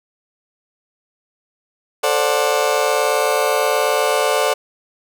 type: chord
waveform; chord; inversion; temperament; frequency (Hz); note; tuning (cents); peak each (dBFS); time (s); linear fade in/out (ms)
30% pulse; D dominant seventh; second; just; 440.5 / 528.6 / 587.3 / 734.2; A4 / C5 / D5 / F#5; +2 / +18 / 0 / -14; -18 / -18 / -17 / -20; 2.03-4.54; 10
effects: none